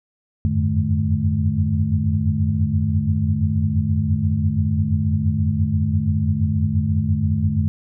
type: tone cluster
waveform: sine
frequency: 86.8 / 92.8 / 101.5 / 149.1 / 214.3 Hz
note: F2 / F#2 / G#2 / D3 / A3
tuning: -10 / +6 / -39 / +27 / -45 cents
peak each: -23 dBFS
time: 0.45-7.68 s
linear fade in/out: 0 ms
effects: none